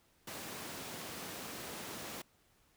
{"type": "high-pass noise", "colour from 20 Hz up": "pink", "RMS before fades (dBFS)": -45, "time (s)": [0.27, 2.22], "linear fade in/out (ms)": 5, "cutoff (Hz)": 160, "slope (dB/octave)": 12, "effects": ["pink hiss -70 dBFS RMS until 2.76 s"]}